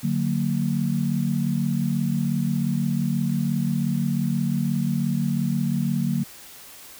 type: chord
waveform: sine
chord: D augmented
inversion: none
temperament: just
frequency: 146.83 / 183.54 / 229.4 Hz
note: D3 / F#3 / A#3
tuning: 0 / -14 / -28 cents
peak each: -25 dBFS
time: 0.03-6.24 s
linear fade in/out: 10 ms
effects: white hiss -44 dBFS RMS until 6.99 s